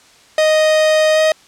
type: tone with pitch glide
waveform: 45% pulse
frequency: 622.3 to 627.7 Hz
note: D#5 to D#5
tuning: 0 to +15 cents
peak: -10 dBFS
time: 0.38-1.32 s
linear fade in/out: 2 ms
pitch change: +15 cents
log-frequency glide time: 1.14-1.19 s
effects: white hiss -47 dBFS RMS until 1.47 s + low-pass 7000 Hz 12 dB/octave